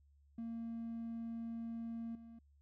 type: tone with level steps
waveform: triangle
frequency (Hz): 229.7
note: A#3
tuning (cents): -25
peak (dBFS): -38 / -50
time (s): 0.38-2.39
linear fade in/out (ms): 5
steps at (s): 2.15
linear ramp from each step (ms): 2
effects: tanh soft clip ceiling -35 dBFS + added 71 Hz sine -65 dBFS peak until 2.61 s